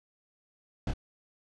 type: noise with echo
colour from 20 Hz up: brown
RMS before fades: -31 dBFS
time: 0.87-0.91 s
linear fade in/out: 2 ms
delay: 26 ms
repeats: 1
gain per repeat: -4 dB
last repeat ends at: 0.936 s
effects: low-pass 6000 Hz 12 dB/octave